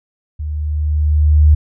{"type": "tone with level ramp", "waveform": "sine", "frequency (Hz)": 75.5, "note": "D2", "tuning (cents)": 48, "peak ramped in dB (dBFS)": [-20, -4], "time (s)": [0.39, 1.55], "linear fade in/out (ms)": 10, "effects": []}